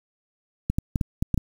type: clicks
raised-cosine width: 5 ms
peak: -10 dBFS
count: 7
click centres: 0.7 / 0.785 / 0.958 / 1.012 / 1.225 / 1.343 / 1.377 s
effects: 7-bit